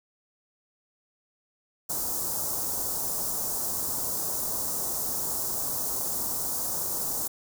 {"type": "band-stop noise", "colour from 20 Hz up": "white", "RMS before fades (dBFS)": -30, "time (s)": [1.89, 7.28], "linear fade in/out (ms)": 10, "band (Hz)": [1100, 5800], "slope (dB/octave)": 24, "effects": []}